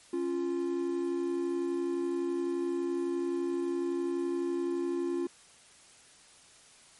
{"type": "tone pair together", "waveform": "triangle", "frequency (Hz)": [276, 347.8], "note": ["C#4", "F4"], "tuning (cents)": [-7, -7], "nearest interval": "major third", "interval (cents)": 400, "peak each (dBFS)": [-33, -28], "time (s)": [0.13, 5.27], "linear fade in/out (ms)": 5, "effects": ["white hiss -57 dBFS RMS until 6.99 s", "MP3 48 kbps"]}